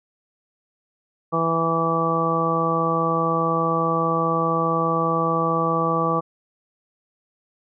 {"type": "harmonic tone", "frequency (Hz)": 164.81, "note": "E3", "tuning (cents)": 0, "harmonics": [1, 2, 3, 4, 5, 6, 7], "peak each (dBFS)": [-26, -28, -25, -29, -29, -33, -22], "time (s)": [1.32, 6.21], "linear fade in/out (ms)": 20, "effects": []}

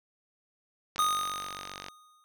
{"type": "click train", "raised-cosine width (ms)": 0.2, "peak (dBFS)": -21, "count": 45, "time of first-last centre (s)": [0.96, 1.884], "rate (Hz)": 47.6}
{"type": "tone with exponential decay", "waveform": "square", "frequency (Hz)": 1237, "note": "D#6", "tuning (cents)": -10, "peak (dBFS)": -23, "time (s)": [0.99, 2.24], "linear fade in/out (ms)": 0, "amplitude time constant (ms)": 270}
{"effects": []}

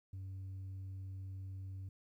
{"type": "tone", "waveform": "sine", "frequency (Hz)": 95.4, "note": "G2", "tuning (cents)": -47, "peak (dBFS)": -40, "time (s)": [0.13, 1.89], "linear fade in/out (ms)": 5, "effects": ["tanh soft clip ceiling -42 dBFS", "13-bit"]}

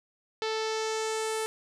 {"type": "tone with low-pass filter sweep", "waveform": "sawtooth", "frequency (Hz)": 440, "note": "A4", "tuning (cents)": 0, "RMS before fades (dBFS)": -31, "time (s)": [0.42, 1.46], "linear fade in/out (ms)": 0, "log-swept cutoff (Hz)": [4400, 10000], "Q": 2.1, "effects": []}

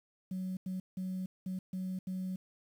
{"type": "tone bursts at uneven times", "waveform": "sine", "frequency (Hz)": 186.1, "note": "F#3", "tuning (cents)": 10, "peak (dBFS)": -33, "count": 6, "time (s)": [[0.31, 0.57], [0.66, 0.8], [0.97, 1.26], [1.46, 1.59], [1.73, 1.99], [2.07, 2.36]], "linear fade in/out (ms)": 5, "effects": ["tanh soft clip ceiling -32 dBFS", "10-bit"]}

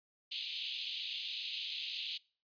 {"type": "band-pass noise", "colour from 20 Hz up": "white", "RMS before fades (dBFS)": -41, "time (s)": [0.31, 2.18], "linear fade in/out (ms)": 10, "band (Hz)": [2700, 4200], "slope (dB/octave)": 48, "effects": ["noise-tail reverb RT60 0.4 s tail -24 dB re dry", "resampled to 11025 Hz"]}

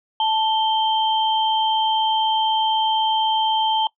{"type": "tone pair together", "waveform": "sine", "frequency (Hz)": [880, 3136], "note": ["A5", "G7"], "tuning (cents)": [0, 0], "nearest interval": "octave + minor seventh", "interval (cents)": 2200, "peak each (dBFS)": [-18, -22], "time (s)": [0.2, 3.87], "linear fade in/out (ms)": 2, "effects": ["noise-tail reverb RT60 0.1 s tail -21 dB re dry"]}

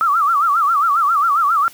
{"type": "tone with vibrato", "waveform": "sine", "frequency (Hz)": 1244.5, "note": "D#6", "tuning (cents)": 0, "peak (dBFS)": -12, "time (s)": [0.01, 1.68], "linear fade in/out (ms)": 0, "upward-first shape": "sine", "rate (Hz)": 7.4, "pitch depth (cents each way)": 180, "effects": ["white hiss -43 dBFS RMS until 1.73 s", "high-pass 80 Hz 12 dB/octave"]}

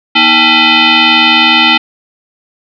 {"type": "tone with frequency modulation", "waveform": "sine", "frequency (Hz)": 239.4, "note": "A#3", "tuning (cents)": 46, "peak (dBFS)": -4, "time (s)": [0.15, 1.78], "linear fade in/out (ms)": 10, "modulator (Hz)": 558, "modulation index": 6.2, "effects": []}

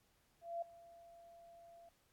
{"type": "tone with ADSR envelope", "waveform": "sine", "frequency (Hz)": 681, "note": "F5", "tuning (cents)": -44, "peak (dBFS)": -37, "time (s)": [0.41, 1.89], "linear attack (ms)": 210, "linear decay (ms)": 5, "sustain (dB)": -20, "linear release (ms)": 4, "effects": ["pink hiss -75 dBFS RMS until 2.12 s", "AAC 64 kbps"]}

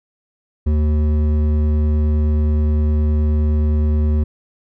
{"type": "tone with hard clipping", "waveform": "sine", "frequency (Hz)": 75.8, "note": "D#2", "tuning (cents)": -45, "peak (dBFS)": -15, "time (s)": [0.66, 4.24], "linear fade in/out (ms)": 10, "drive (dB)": 10, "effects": []}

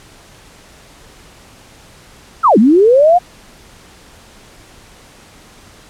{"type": "linear two-way sweep", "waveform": "sine", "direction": "down then up", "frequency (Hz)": [1396.9, 193.8, 734], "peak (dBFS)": -5, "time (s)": [2.43, 3.19], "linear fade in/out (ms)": 20, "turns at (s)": 2.58, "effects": ["pink hiss -42 dBFS RMS until 5.89 s", "low-pass 10000 Hz 12 dB/octave"]}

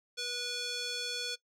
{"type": "tone with band-pass filter", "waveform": "square", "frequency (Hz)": 487.4, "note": "B4", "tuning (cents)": -23, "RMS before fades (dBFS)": -37, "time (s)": [0.17, 1.36], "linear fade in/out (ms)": 20, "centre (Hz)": 4300, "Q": 1.9, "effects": ["noise-tail reverb RT60 0.1 s tail -20 dB re dry"]}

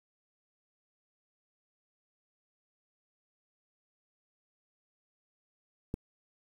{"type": "click", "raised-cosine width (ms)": 3, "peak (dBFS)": -20, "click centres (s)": 5.941, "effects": ["9-bit"]}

